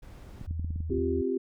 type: noise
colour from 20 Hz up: brown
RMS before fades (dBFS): -45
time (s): 0.02-0.47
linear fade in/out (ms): 10
type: clicks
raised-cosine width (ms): 5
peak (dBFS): -26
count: 10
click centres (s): 0.413 / 0.51 / 0.596 / 0.646 / 0.706 / 0.76 / 0.805 / 0.898 / 0.937 / 0.983
type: tone with vibrato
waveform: sine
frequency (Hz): 80.9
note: E2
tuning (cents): -32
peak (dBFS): -31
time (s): 0.47-1.22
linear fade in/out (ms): 10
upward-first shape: sine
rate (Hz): 7.3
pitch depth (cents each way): 10
type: chord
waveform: sine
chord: C suspended fourth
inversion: none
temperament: equal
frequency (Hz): 261.6 / 349.2 / 392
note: C4 / F4 / G4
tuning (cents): 0 / 0 / 0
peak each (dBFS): -31 / -32 / -29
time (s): 0.9-1.38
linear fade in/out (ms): 10
effects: none